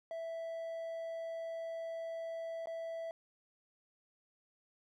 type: tone with dropouts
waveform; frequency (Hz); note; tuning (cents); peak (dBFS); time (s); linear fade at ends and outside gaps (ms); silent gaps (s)
triangle; 659.3; E5; 0; -37; 0.11-3.11; 1; 2.658-2.671
effects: none